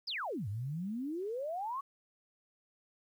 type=exponential two-way sweep; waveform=sine; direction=down then up; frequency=5360 to 95.7 to 1140 Hz; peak=-35 dBFS; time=0.07-1.81 s; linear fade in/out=10 ms; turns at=0.48 s; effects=11-bit

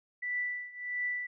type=tone with tremolo; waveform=sine; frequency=1973 Hz; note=B6; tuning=2 cents flat; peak=-29 dBFS; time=0.22-1.27 s; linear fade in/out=10 ms; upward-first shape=triangle; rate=1.5 Hz; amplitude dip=90%; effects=none

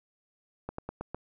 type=slowing click train; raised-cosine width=1 ms; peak=-21 dBFS; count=5; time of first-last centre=0.69-1.146 s; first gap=94 ms; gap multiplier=1.13; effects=none

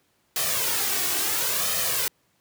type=noise with flanger; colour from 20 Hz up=white; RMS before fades=-25 dBFS; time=0.36-2.08 s; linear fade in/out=2 ms; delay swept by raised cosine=1.6 to 2.7 ms; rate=0.72 Hz; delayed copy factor=+0.6; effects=pink hiss -67 dBFS RMS until 2.4 s + high-pass 100 Hz 12 dB/octave

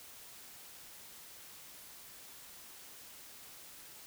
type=silence; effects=white hiss -53 dBFS RMS until 4.06 s

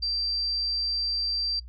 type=tone; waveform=sine; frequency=4699 Hz; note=D8; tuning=in tune; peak=-25 dBFS; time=0.02-1.6 s; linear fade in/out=10 ms; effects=noise-tail reverb RT60 0.1 s tail -23 dB re dry + added 60 Hz sine -40 dBFS peak until 1.68 s

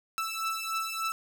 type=beating tone pair; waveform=sawtooth; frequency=1318.5 / 1321.9 Hz; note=E6 / E6; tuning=0 / +4 cents; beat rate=3.4 Hz; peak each=-30 dBFS; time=0.18-1.12 s; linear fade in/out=0 ms; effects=none

